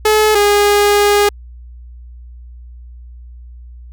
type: tone pair in turn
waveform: sawtooth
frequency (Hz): 428.9 / 410.5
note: A4 / G#4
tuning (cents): -44 / -20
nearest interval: minor second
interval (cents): 76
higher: first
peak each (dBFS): -5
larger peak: neither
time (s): 0.05-0.35 / 0.35-1.29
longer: second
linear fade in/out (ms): 5
effects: added 60 Hz sine -32 dBFS peak until 3.92 s